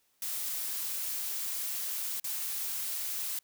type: noise with dropouts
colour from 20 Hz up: blue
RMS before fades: -35 dBFS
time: 0.22-3.39 s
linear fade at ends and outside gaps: 2 ms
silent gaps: 2.199-2.242 s
effects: white hiss -72 dBFS RMS until 3.43 s